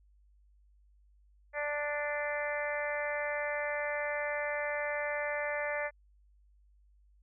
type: harmonic tone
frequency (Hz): 293.7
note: D4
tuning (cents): 0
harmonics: 2 / 3 / 4 / 5 / 6 / 7 / 8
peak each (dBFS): -35 / -42 / -45 / -44 / -38 / -39 / -46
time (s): 1.53-5.91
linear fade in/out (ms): 50
effects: added 50 Hz sine -61 dBFS peak until 7.22 s